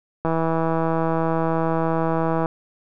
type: click train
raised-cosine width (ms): 1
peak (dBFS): -9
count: 361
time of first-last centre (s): 0.25-2.459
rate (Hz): 163
effects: none